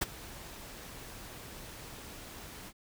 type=noise with ADSR envelope; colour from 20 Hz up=pink; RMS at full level=-28 dBFS; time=0.01-2.73 s; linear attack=11 ms; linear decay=23 ms; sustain=-19 dB; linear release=53 ms; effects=none